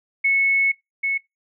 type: tone pair in turn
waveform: sine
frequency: 2200 / 2200 Hz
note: C#7 / C#7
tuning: -14 / -14 cents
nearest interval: unison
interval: 0 cents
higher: neither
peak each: -15 / -19 dBFS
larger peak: first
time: 0.24-0.72 / 1.03-1.18 s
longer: first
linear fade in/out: 10 ms
effects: noise-tail reverb RT60 0.2 s tail -24 dB re dry